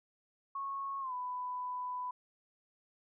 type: tone with pitch glide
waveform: sine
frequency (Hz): 1099 to 996.2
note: C#6 to B5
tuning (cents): -15 to +15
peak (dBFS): -36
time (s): 0.55-2.11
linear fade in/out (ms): 5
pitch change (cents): -170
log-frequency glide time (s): 1-1.13
effects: none